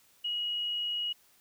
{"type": "tone", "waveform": "sine", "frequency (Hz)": 2900, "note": "F#7", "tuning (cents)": -35, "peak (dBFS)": -30, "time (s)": [0.24, 1.13], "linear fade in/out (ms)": 10, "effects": ["white hiss -64 dBFS RMS until 1.4 s"]}